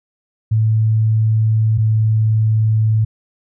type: tone pair in turn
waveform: sine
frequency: 110 / 109.59 Hz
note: A2 / A2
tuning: 0 / -6 cents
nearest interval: unison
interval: 6 cents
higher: first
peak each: -11 dBFS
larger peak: neither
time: 0.51-1.78 / 1.78-3.05 s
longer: neither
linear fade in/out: 10 ms
effects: none